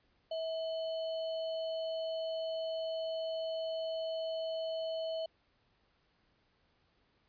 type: tone with sample-and-hold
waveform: sine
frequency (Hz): 648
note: E5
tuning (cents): -30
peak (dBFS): -34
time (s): 0.31-5.26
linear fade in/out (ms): 5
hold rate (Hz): 3675
effects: pink hiss -73 dBFS RMS until 7.28 s + resampled to 11025 Hz